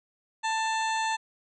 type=harmonic tone with a mistuned harmonic; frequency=887 Hz; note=A5; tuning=14 cents sharp; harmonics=1 / 2 / 3 / 4 / 5 / 7 / 8 / 9; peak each=-27 / -33 / -37 / -39 / -41 / -44 / -45 / -46 dBFS; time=0.43-1.17 s; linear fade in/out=20 ms; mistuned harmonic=5; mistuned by=-80 cents; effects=none